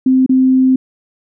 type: tone with dropouts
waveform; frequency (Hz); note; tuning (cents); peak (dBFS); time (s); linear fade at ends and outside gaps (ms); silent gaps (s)
sine; 260; C4; -11; -7; 0.06-0.76; 5; 0.263-0.293
effects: none